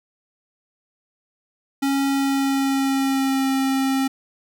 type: tone with pitch glide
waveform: square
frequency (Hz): 275.2 to 267.8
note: C#4 to C4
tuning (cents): -12 to +40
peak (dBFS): -19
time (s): 1.82-4.08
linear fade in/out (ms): 10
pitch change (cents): -48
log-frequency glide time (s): 2.08-3.48
effects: none